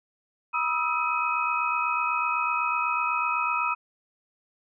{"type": "tone cluster", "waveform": "sine", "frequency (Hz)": [969, 1252, 1320, 2528], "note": ["B5", "D#6", "E6", "D#7"], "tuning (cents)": [-33, 10, 2, 27], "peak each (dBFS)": -29, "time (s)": [0.53, 3.75], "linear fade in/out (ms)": 20, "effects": []}